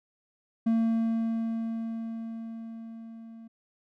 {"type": "tone with level ramp", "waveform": "triangle", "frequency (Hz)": 226.8, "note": "A#3", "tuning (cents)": -47, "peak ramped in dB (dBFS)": [-19, -42], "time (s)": [0.66, 3.48], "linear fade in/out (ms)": 10, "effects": []}